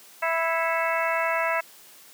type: harmonic tone with a mistuned harmonic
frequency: 329.6 Hz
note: E4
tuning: in tune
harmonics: 2 / 3 / 4 / 5 / 6 / 7 / 8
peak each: -27 / -29 / -30 / -31 / -32 / -32 / -33 dBFS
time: 0.22-1.61 s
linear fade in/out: 10 ms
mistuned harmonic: 7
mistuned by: -88 cents
effects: white hiss -50 dBFS RMS until 2.13 s + high-pass 200 Hz 12 dB/octave